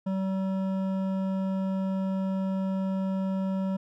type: tone with hard clipping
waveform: sine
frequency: 191.1 Hz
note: G3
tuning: 44 cents flat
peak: -28 dBFS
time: 0.06-3.77 s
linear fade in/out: 10 ms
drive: 11 dB
effects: none